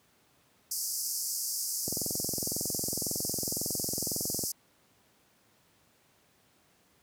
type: band-pass noise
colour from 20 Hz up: pink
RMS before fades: -34 dBFS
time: 0.71-4.52 s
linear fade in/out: 5 ms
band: 4800 to 15000 Hz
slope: 96 dB/octave
type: click train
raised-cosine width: 2 ms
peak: -22 dBFS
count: 57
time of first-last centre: 1.88-4.437 s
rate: 21.9 Hz
effects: pink hiss -66 dBFS RMS until 7.02 s + high-pass 100 Hz 12 dB/octave